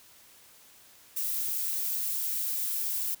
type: noise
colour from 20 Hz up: violet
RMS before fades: -31 dBFS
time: 1.16-3.15 s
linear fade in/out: 10 ms
effects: white hiss -56 dBFS RMS until 3.2 s